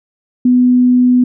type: tone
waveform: sine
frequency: 248.9 Hz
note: B3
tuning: 14 cents sharp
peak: -6 dBFS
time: 0.45-1.24 s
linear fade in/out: 5 ms
effects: none